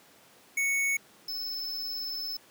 square tone pair in turn, 2217 / 5253 Hz, C#7 / E8, 0 / -7 cents, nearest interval octave + minor third, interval 1493 cents, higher second, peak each -26 / -33 dBFS, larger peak first, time 0.57-0.97 / 1.28-2.37 s, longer second, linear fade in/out 5 ms, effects pink hiss -57 dBFS RMS until 2.5 s + high-pass 200 Hz 12 dB/octave

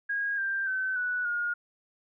sine tone with pitch steps, 1637 / 1582.2 / 1529.1 / 1477.9 / 1428.4 Hz, G#6 / G6 / G6 / F#6 / F6, -25 / +16 / -43 / -2 / +39 cents, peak -27 dBFS, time 0.09-1.54 s, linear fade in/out 10 ms, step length 290 ms, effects none

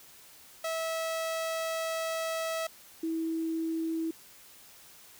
sawtooth / sine tone pair in turn, 650 / 325 Hz, E5 / E4, -24 / -24 cents, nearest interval octave, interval 1200 cents, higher first, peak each -27 / -29 dBFS, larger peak first, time 0.64-2.67 / 3.03-4.11 s, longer first, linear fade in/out 5 ms, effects white hiss -54 dBFS RMS until 5.19 s

